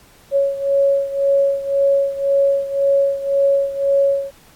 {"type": "beating tone pair", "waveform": "sine", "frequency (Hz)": [554.4, 556.3], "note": ["C#5", "C#5"], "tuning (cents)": [0, 6], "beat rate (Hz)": 1.9, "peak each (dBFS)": [-15, -19], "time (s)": [0.31, 4.31], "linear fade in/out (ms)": 50, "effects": ["pink hiss -49 dBFS RMS until 4.55 s", "AAC 64 kbps"]}